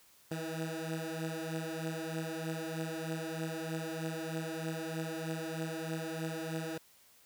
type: beating tone pair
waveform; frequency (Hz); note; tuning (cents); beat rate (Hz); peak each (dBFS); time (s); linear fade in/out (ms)
15% pulse; 160 / 163.2; D#3 / E3; +49 / -17; 3.2; -32 / -34; 0.31-6.78; 5
effects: white hiss -63 dBFS RMS until 7.25 s